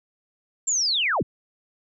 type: linear sweep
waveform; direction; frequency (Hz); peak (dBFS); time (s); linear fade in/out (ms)
sine; down; 7459 to 33.95; -20; 0.67-1.23; 10
effects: none